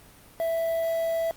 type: tone with quantisation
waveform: triangle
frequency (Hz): 660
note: E5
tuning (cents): +2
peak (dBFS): -22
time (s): 0.4-1.31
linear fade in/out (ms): 0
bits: 7
effects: pink hiss -52 dBFS RMS until 1.36 s + Opus 32 kbps